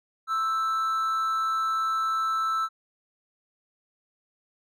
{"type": "tone with amplitude modulation", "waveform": "triangle", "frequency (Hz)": 1318.5, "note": "E6", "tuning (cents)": 0, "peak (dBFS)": -20, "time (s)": [0.27, 2.69], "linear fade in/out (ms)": 50, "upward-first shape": "sine", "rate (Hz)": 252, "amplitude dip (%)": 40, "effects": []}